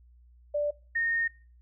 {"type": "tone pair in turn", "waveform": "sine", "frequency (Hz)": [587.3, 1842.1], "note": ["D5", "A#6"], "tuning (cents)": [0, -21], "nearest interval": "octave + minor sixth", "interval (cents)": 1979, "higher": "second", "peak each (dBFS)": -25, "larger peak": "neither", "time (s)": [[0.54, 0.71], [0.95, 1.28]], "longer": "second", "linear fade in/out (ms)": 10, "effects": ["noise-tail reverb RT60 0.4 s tail -23 dB re dry", "added 60 Hz sine -54 dBFS peak until 1.61 s"]}